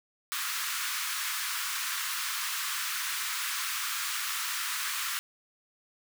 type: high-pass noise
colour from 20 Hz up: pink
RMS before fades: -33 dBFS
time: 0.32-5.19 s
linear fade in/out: 0 ms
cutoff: 1100 Hz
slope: 48 dB/octave
effects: none